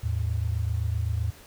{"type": "tone pair together", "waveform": "sine", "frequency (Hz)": [79.99, 107.8], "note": ["D#2", "A2"], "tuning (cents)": [48, -35], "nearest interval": "perfect fourth", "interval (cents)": 517, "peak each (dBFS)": -27, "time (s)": [0.03, 1.31], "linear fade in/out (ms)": 10, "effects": ["pink hiss -50 dBFS RMS until 1.46 s"]}